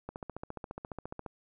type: click train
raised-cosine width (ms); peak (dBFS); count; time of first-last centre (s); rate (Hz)
1; -25; 18; 0.09-1.262; 14.5
effects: none